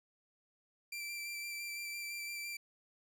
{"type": "tone with vibrato", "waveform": "sawtooth", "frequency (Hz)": 2349, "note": "D7", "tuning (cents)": 0, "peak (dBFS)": -37, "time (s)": [0.92, 2.57], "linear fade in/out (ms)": 5, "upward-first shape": "square", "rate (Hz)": 5.9, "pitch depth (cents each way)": 13, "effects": []}